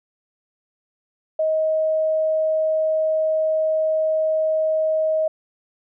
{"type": "tone", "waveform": "sine", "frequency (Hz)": 630, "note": "D#5", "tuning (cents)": 21, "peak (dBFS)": -17, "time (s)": [1.39, 5.28], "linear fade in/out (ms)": 5, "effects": []}